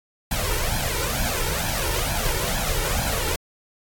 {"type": "noise with flanger", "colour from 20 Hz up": "pink", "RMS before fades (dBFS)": -24, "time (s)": [0.31, 3.36], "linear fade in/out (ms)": 5, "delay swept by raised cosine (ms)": [1.2, 2.2], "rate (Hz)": 2.2, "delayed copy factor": 0.8, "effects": ["AAC 64 kbps"]}